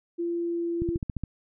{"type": "tone with pitch glide", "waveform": "sine", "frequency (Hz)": [342.1, 339.7], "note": ["F4", "F4"], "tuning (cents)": [-36, -48], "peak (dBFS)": -26, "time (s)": [0.18, 0.98], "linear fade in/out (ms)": 20, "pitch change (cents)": -12, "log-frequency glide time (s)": [0.37, 0.74]}
{"type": "click train", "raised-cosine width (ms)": 5, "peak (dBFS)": -18, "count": 7, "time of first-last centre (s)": [0.82, 1.237], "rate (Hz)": 14.4}
{"effects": []}